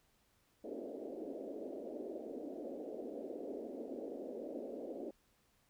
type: band-pass noise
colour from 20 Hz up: pink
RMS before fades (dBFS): -45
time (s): 0.64-5.11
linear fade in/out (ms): 5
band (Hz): 250 to 620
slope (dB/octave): 48
effects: pink hiss -74 dBFS RMS until 5.69 s